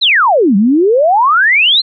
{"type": "exponential two-way sweep", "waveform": "sine", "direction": "down then up", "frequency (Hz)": [4262, 188.2, 4262], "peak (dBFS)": -6, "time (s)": [0.01, 1.82], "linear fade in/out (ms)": 20, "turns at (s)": 0.56, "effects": []}